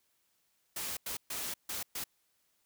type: noise bursts at uneven times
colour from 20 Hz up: white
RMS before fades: -38 dBFS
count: 5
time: 0.76-0.97 / 1.06-1.17 / 1.3-1.54 / 1.69-1.83 / 1.95-2.04 s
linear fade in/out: 5 ms
effects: white hiss -75 dBFS RMS until 2.65 s